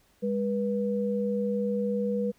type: tone pair together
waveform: sine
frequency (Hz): 203.6 / 486.1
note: G#3 / B4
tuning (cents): -34 / -28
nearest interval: octave + minor third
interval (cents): 1506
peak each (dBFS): -28 / -28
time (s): 0.22-2.32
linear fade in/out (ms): 20
effects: pink hiss -65 dBFS RMS until 2.38 s